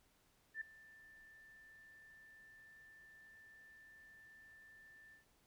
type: tone with ADSR envelope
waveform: sine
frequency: 1774 Hz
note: A6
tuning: 14 cents sharp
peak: -39 dBFS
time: 0.54-5.25 s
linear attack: 72 ms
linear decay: 4 ms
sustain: -20 dB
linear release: 120 ms
effects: pink hiss -74 dBFS RMS until 5.46 s